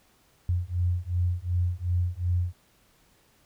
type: beating tone pair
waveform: sine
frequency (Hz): 87.31 / 90.01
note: F2 / F#2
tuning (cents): 0 / -47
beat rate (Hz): 2.7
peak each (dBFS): -27 / -27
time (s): 0.49-2.53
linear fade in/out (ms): 0
effects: pink hiss -63 dBFS RMS until 3.45 s